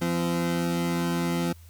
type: tone pair together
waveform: 30% pulse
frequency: 171.2 / 256.5 Hz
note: F3 / C4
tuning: -34 / -34 cents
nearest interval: perfect fifth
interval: 700 cents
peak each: -23 / -27 dBFS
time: 0.01-1.53 s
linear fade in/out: 10 ms
effects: added 83 Hz sine -46 dBFS peak until 1.69 s + white hiss -58 dBFS RMS until 1.69 s